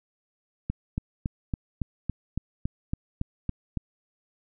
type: click train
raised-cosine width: 5 ms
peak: -15 dBFS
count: 12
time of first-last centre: 0.7-3.773 s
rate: 3.58 Hz
effects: none